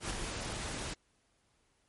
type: noise with ADSR envelope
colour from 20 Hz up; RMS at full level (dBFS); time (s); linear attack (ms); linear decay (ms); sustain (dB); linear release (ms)
pink; -34; 0-0.94; 100; 12; -5; 7
effects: pink hiss -73 dBFS RMS until 1.88 s + MP3 48 kbps